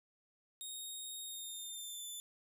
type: tone with pitch glide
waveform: 15% pulse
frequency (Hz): 3729 to 3520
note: A#7 to A7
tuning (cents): 0 to 0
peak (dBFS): -37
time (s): 0.61-2.2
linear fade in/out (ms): 0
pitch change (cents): -100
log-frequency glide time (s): 1.24-2.06
effects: none